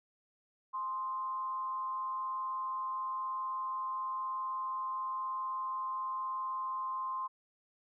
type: tone with frequency modulation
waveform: sine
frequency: 1046.5 Hz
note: C6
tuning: in tune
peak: -34 dBFS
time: 0.73-7.28 s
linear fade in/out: 20 ms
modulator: 197 Hz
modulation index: 0.28
effects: none